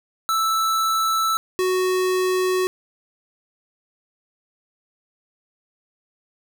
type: tone pair in turn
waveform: square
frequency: 1318.5 / 370 Hz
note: E6 / F#4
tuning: 0 / 0 cents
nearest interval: octave + minor seventh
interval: 2200 cents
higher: first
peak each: -19 / -19 dBFS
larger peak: neither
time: 0.29-1.37 / 1.59-2.67 s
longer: neither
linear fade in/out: 0 ms
effects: none